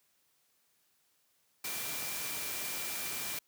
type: tone in noise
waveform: sine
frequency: 2364 Hz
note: D7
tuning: 11 cents sharp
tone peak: -46 dBFS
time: 1.64-3.39 s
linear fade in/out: 5 ms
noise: white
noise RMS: -38 dBFS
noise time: 1.64-3.39 s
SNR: -11 dB
effects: white hiss -73 dBFS RMS until 3.47 s + high-pass 80 Hz 12 dB/octave